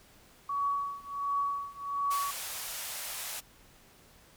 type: tone with tremolo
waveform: sine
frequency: 1128 Hz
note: C#6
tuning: 30 cents sharp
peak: -26 dBFS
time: 0.49-2.31 s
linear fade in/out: 5 ms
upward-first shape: triangle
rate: 1.4 Hz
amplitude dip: 95%
type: band-pass noise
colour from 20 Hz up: white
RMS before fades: -39 dBFS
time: 2.1-3.41 s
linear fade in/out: 20 ms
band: 560 to 15000 Hz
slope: 24 dB/octave
effects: pink hiss -59 dBFS RMS until 4.36 s